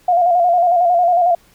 sine tone with vibrato, 702 Hz, F5, 9 cents sharp, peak -10 dBFS, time 0.08-1.35 s, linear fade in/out 5 ms, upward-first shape square, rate 11 Hz, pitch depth 48 cents each way, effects pink hiss -52 dBFS RMS until 1.54 s

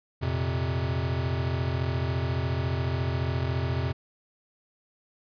square chord, F suspended fourth, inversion none, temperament equal, 87.31 / 116.54 / 130.81 Hz, F2 / Bb2 / C3, 0 / 0 / 0 cents, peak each -30 / -34 / -30 dBFS, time 0.21-3.93 s, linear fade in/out 20 ms, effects resampled to 11025 Hz

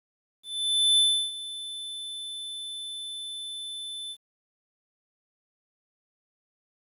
square tone with ADSR envelope, 3520 Hz, A7, in tune, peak -18 dBFS, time 0.43-4.17 s, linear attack 550 ms, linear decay 330 ms, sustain -17 dB, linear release 58 ms, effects resampled to 32000 Hz + 10-bit

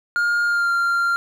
triangle tone with pitch glide, 1416 to 1387.7 Hz, F6 to F6, +23 to -11 cents, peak -15 dBFS, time 0.16-1.16 s, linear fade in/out 0 ms, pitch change -34 cents, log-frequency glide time 0.45-0.71 s, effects none

